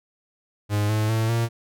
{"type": "tone with pitch steps", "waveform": "45% pulse", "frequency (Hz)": [103.83, 107.74, 111.8, 116.01], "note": ["G#2", "A2", "A2", "A#2"], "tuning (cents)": [0, -36, 28, -8], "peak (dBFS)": -20, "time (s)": [0.69, 1.49], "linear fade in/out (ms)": 50, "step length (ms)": 200, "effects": []}